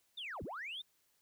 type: linear two-way sweep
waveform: sine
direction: down then up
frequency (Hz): 3729 to 37.7 to 3729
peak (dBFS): -40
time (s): 0.17-0.82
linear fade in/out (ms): 10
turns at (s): 0.43
effects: tanh soft clip ceiling -37 dBFS + white hiss -75 dBFS RMS until 1.21 s